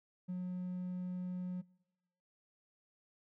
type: tone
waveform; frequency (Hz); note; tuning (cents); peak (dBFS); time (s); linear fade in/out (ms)
triangle; 181.2; F#3; -36; -34; 0.28-1.62; 20
effects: noise-tail reverb RT60 1.0 s tail -25 dB re dry + tanh soft clip ceiling -32 dBFS